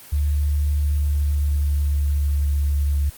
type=tone with pitch glide; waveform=sine; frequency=73.1 to 71.76 Hz; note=D2 to D2; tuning=-7 to -40 cents; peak=-17 dBFS; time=0.12-3.1 s; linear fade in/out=10 ms; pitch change=-33 cents; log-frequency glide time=0.89-2.46 s; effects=white hiss -43 dBFS RMS until 3.17 s + Opus 24 kbps